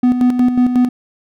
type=tone with tremolo; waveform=triangle; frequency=248.4 Hz; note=B3; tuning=10 cents sharp; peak=-6 dBFS; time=0.03-0.89 s; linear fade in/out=5 ms; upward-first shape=square; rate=5.5 Hz; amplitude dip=55%; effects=none